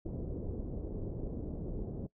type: low-pass noise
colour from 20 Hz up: pink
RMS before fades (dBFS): -39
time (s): 0.05-2.07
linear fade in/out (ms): 10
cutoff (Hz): 480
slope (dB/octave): 24
effects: noise-tail reverb RT60 0.1 s tail -20 dB re dry